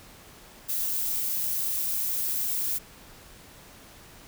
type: noise with amplitude modulation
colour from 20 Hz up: violet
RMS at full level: -27 dBFS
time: 0.68-2.79 s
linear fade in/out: 20 ms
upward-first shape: sine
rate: 258 Hz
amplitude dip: 30%
effects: pink hiss -50 dBFS RMS until 4.27 s